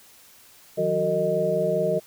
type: tone cluster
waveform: sine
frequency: 157.9 / 182.9 / 372.1 / 454.2 / 621 Hz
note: D#3 / F#3 / F#4 / A#4 / D#5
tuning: +26 / -20 / +10 / -45 / -3 cents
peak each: -32 / -31 / -29 / -26 / -23 dBFS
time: 0.77-2 s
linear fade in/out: 20 ms
effects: white hiss -52 dBFS RMS until 2.06 s